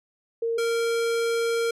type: tone pair in turn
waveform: sine / square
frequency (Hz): 460.3 / 462.8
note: A#4 / A#4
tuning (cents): -22 / -13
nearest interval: unison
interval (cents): 9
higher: second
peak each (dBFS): -23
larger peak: neither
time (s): 0.42-0.58 / 0.58-1.71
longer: second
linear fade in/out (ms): 5
effects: low-pass 11000 Hz 12 dB/octave